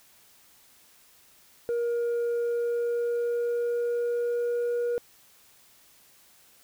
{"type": "tone with pitch glide", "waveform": "sine", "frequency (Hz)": [472.9, 478.7], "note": ["A#4", "A#4"], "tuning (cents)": [25, 46], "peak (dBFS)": -22, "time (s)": [1.69, 4.98], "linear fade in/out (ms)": 0, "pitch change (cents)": 21, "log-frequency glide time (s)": [2.36, 4.76], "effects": ["tanh soft clip ceiling -24 dBFS", "white hiss -58 dBFS RMS until 6.63 s"]}